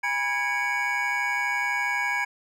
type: tone cluster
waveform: triangle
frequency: 816 / 971 / 1650 / 2246 / 2378 Hz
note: G#5 / B5 / G#6 / C#7 / D7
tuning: -31 / -30 / -12 / +22 / +21 cents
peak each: -32 / -29 / -27 / -26 / -34 dBFS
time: 0.03-2.25 s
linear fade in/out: 10 ms
effects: none